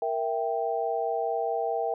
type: chord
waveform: sine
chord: E diminished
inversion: second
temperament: equal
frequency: 466.2 / 659.3 / 784 Hz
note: Bb4 / E5 / G5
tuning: 0 / 0 / 0 cents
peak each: -30 dBFS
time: 0.02-1.94 s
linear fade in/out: 2 ms
effects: none